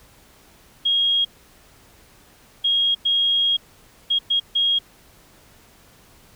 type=tone bursts at uneven times; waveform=sine; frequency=3270 Hz; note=G#7; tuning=28 cents flat; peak=-16 dBFS; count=6; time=0.85-1.25 / 2.64-2.95 / 3.05-3.57 / 4.1-4.19 / 4.3-4.4 / 4.55-4.79 s; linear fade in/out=10 ms; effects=pink hiss -52 dBFS RMS until 6.35 s